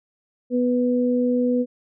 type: tone pair together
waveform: sine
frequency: 246.9 / 493.8 Hz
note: B3 / B4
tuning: 0 / 0 cents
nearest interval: octave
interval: 1200 cents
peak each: -19 / -22 dBFS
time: 0.5-1.66 s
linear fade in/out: 50 ms
effects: none